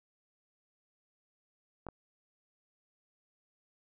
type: clicks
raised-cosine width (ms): 1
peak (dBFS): -28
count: 2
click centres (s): 1.867 / 1.887
effects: none